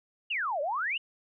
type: exponential two-way sweep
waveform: sine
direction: down then up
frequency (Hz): 3000 to 546 to 3000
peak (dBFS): -28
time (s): 0.3-0.98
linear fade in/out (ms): 10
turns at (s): 0.61
effects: none